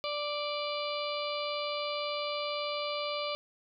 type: harmonic tone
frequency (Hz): 587.3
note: D5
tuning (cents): 0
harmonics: 1 / 2 / 4 / 5 / 6 / 7 / 8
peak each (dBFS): -35 / -38 / -41 / -42 / -43 / -43 / -44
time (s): 0.04-3.35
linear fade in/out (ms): 0
effects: none